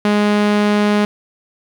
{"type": "tone", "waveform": "sawtooth", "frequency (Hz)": 207.7, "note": "G#3", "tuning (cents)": 0, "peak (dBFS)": -8, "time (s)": [0.05, 1.05], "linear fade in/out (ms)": 2, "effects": ["low-pass 4000 Hz 12 dB/octave", "7-bit"]}